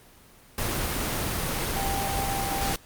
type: tone in noise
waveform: sine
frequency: 788 Hz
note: G5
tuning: 9 cents sharp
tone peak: -29 dBFS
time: 1.76-2.73 s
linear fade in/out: 2 ms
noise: pink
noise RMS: -28 dBFS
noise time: 0.58-2.76 s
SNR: -4 dB
effects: pink hiss -53 dBFS RMS until 2.85 s + Opus 24 kbps